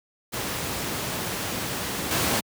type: noise with level steps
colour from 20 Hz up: pink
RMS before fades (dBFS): -29 / -23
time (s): 0.32-2.41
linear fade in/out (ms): 20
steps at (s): 2.11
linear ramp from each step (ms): 2
effects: high-pass 100 Hz 12 dB/octave